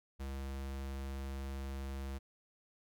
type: tone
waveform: square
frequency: 67.8 Hz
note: C#2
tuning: 38 cents flat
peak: -40 dBFS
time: 0.19-2.19 s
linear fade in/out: 20 ms
effects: none